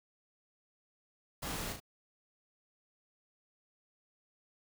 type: noise with echo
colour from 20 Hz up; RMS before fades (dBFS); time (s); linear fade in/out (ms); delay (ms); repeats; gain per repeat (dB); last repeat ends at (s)
pink; -40; 1.42-1.73; 10; 36; 2; -5; 1.802
effects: none